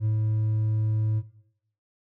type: tone with hard clipping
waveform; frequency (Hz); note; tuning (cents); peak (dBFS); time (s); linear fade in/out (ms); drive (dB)
sine; 108.5; A2; -24; -22; 0-1.23; 50; 2
effects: noise-tail reverb RT60 0.8 s tail -18 dB re dry